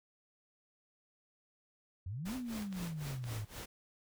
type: exponential two-way sweep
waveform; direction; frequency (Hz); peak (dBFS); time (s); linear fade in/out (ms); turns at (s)
sine; up then down; 83.3 to 262.6 to 102.6; -38; 2.06-3.45; 5; 2.35
type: noise with tremolo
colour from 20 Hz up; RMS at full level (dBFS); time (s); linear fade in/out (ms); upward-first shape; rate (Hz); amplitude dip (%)
pink; -45; 2.25-3.66; 10; sine; 3.9; 90
type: clicks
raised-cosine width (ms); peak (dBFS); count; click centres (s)
0.2; -32; 5; 2.624 / 2.727 / 2.873 / 3.241 / 3.633
effects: none